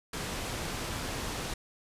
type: low-pass noise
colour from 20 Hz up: pink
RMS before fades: -36 dBFS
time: 0.13-1.54 s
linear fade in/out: 5 ms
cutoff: 9600 Hz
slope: 12 dB/octave
effects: resampled to 32000 Hz